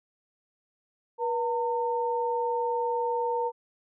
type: tone pair together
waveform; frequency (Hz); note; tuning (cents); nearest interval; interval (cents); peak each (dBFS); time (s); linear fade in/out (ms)
sine; 482.1 / 910; B4 / A#5; -42 / -42; major seventh; 1100; -28; 1.18-3.52; 50
effects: none